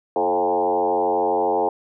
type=tone with frequency modulation; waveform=sine; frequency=620 Hz; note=D#5; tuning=6 cents flat; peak=-17 dBFS; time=0.16-1.69 s; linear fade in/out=2 ms; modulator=92.4 Hz; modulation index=2.9; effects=none